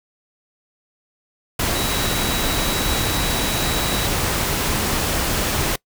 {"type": "tone in noise", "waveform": "sine", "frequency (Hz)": 3891, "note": "B7", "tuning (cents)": -27, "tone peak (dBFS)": -28, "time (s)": [1.75, 4.07], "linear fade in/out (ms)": 5, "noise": "pink", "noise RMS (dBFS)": -21, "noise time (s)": [1.59, 5.76], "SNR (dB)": -10, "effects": ["noise-tail reverb RT60 0.1 s tail -24 dB re dry"]}